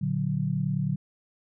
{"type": "chord", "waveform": "sine", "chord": "Bb augmented", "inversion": "none", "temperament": "equal", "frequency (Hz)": [116.54, 146.83, 185], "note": ["Bb2", "D3", "F#3"], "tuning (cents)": [0, 0, 0], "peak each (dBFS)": [-32, -27, -29], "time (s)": [0.01, 0.96], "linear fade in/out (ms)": 10, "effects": []}